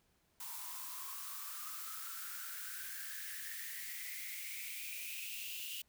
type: noise with high-pass filter sweep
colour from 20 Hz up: blue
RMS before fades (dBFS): -45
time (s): 0.4-5.82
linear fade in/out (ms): 5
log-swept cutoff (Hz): 930 to 2900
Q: 9.7
effects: pink hiss -75 dBFS RMS until 5.88 s